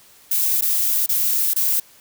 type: noise with dropouts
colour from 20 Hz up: violet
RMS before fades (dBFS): -19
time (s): 0.31-1.8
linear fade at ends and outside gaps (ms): 5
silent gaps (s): 0.611-0.621 / 1.062-1.09 / 1.536-1.561
effects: white hiss -50 dBFS RMS until 2 s